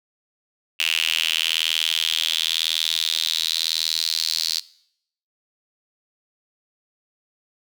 square tone with high-pass filter sweep, 40.47 Hz, E1, 31 cents flat, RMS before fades -23 dBFS, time 0.79-4.6 s, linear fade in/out 10 ms, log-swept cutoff 2800 to 4400 Hz, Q 5.9, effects noise-tail reverb RT60 0.7 s tail -21 dB re dry

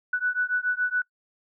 sine beating tone pair, 1480 / 1487.1 Hz, F#6 / F#6, 0 / +8 cents, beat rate 7.1 Hz, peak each -26 dBFS, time 0.13-1.02 s, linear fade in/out 5 ms, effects noise-tail reverb RT60 0.1 s tail -24 dB re dry

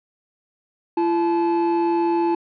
triangle tone pair together, 339.4 / 866 Hz, F4 / A5, -49 / -28 cents, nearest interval octave + major third, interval 1621 cents, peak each -16 / -20 dBFS, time 0.97-2.35 s, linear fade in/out 5 ms, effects tanh soft clip ceiling -9 dBFS + resampled to 11025 Hz

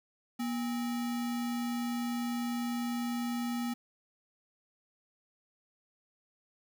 sine tone with sample-and-hold, 240 Hz, B3, 49 cents flat, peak -31 dBFS, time 0.39-3.74 s, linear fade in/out 10 ms, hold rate 1050 Hz, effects none

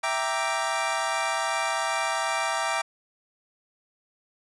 25% pulse chord, E half-diminished seventh, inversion none, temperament equal, 659.3 / 784 / 932.3 / 1174.7 Hz, E5 / G5 / Bb5 / D6, 0 / 0 / 0 / 0 cents, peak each -27 dBFS, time 0.03-2.82 s, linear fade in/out 10 ms, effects resampled to 24000 Hz

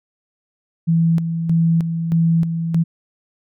sine tone with tremolo, 165.5 Hz, E3, 7 cents sharp, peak -12 dBFS, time 0.87-2.84 s, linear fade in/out 20 ms, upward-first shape square, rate 1.6 Hz, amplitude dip 55%, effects none

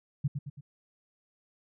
sine tone with echo, 141.8 Hz, C#3, 40 cents sharp, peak -24 dBFS, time 0.24-0.28 s, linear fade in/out 10 ms, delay 110 ms, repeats 3, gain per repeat -6 dB, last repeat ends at 0.61 s, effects none

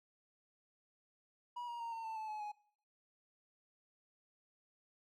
triangle tone with pitch steps, 967 / 947.1 / 927.6 / 908.5 / 889.8 / 871.5 / 853.6 / 836 Hz, B5 / A#5 / A#5 / A#5 / A5 / A5 / G#5 / G#5, -37 / +27 / -9 / -45 / +19 / -17 / +47 / +11 cents, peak -39 dBFS, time 1.56-2.52 s, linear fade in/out 10 ms, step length 120 ms, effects noise-tail reverb RT60 0.5 s tail -19 dB re dry

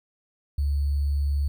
sine tone with sample-and-hold, 71.3 Hz, C#2, 49 cents sharp, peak -21 dBFS, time 0.58-1.48 s, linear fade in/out 5 ms, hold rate 4410 Hz, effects none

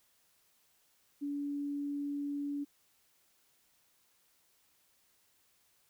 sine tone, 286.2 Hz, D4, 45 cents flat, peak -34 dBFS, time 1.21-2.65 s, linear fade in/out 20 ms, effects white hiss -71 dBFS RMS until 5.89 s

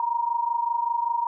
sine tone pair together, 936 / 961.2 Hz, A#5 / B5, +7 / -47 cents, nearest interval unison, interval 46 cents, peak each -24 / -27 dBFS, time 0-1.27 s, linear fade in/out 2 ms, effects none

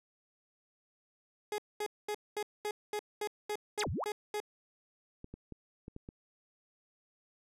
30% pulse tone bursts, 418.7 Hz, G#4, 14 cents sharp, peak -31 dBFS, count 11, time 1.52-4.402 s, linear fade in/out 2 ms, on 62 ms, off 220 ms
sine exponential two-way sweep, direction down then up, 9200 to 70.3 to 1261 Hz, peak -33 dBFS, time 3.79-4.04 s, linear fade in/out 0 ms, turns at 3.9 s
clicks, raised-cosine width 3 ms, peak -32 dBFS, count 7, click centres 3.87 / 5.244 / 5.34 / 5.523 / 5.881 / 5.964 / 6.089 s
effects resampled to 32000 Hz

